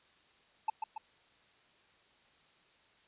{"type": "tone with echo", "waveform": "triangle", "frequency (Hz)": 870, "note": "A5", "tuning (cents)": -20, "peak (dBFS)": -26, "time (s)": [0.68, 0.7], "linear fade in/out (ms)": 5, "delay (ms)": 140, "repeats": 2, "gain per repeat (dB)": -5, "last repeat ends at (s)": 0.98, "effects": ["white hiss -66 dBFS RMS until 3.07 s", "resampled to 8000 Hz"]}